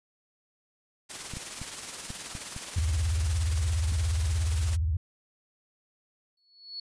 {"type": "noise with tremolo", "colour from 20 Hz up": "white", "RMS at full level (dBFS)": -36, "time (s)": [1.09, 4.77], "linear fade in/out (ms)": 20, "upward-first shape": "triangle", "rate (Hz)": 19, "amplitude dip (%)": 50}
{"type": "clicks", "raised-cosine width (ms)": 5, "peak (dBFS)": -26, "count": 8, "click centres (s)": [1.337, 1.37, 1.616, 2.104, 2.352, 2.564, 2.784, 3.921]}
{"type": "tone with vibrato", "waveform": "sine", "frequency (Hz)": 80.1, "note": "E2", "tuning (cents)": -49, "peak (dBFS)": -24, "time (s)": [2.76, 4.97], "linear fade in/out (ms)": 5, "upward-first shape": "square", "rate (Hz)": 17, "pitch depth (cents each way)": 190}
{"type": "tone with exponential growth", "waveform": "sine", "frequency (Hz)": 4397, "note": "C#8", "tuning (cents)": -15, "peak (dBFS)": -33, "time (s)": [6.37, 6.8], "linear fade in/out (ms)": 5, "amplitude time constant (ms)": 92}
{"effects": ["resampled to 22050 Hz"]}